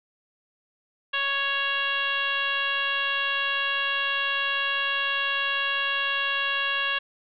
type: tone with frequency modulation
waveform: sine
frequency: 2217 Hz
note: C#7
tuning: in tune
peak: -23 dBFS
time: 1.13-6.99 s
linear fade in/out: 10 ms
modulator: 553 Hz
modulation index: 2.1
effects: none